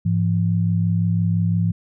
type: tone pair together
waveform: sine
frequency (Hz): 104.5 / 170.38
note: G#2 / F3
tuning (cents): +11 / -42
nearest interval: minor sixth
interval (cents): 847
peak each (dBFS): -19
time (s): 0.05-1.72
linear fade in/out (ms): 10
effects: none